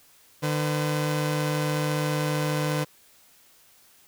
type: tone pair together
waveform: sawtooth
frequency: 150.73 / 507 Hz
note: D3 / B4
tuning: +45 / +45 cents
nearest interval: octave + major sixth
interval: 2100 cents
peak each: -21 / -26 dBFS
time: 0.42-2.85 s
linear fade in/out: 20 ms
effects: white hiss -57 dBFS RMS until 4.07 s